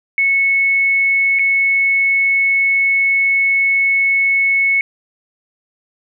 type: tone with dropouts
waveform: sine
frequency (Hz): 2202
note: C#7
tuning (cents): -12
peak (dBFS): -11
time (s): 0.18-4.81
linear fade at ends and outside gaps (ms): 1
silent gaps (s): 1.388-1.393
effects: none